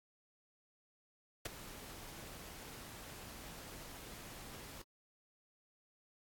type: noise with ADSR envelope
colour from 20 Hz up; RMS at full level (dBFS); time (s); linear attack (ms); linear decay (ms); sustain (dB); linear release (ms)
pink; -37; 1.45-4.82; 7; 17; -14; 5
effects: AAC 64 kbps